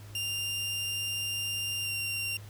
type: tone with pitch glide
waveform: sawtooth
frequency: 2794 to 2768 Hz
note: F7 to F7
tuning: 0 to -16 cents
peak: -28 dBFS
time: 0.15-2.37 s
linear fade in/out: 2 ms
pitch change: -16 cents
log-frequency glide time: 1.83-1.89 s
effects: added 103 Hz sine -44 dBFS peak until 2.49 s + pink hiss -54 dBFS RMS until 2.49 s